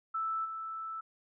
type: tone with level steps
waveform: sine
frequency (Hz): 1318.5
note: E6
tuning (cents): 0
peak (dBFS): -31 / -37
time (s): 0.14-1.01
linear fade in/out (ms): 10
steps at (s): 0.44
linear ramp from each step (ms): 20
effects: none